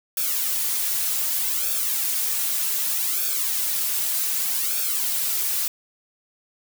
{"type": "noise with flanger", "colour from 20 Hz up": "blue", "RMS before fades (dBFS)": -24, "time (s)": [0.17, 5.68], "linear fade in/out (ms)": 2, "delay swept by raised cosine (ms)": [0.99, 3.89], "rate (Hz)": 0.65, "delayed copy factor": -0.85, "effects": []}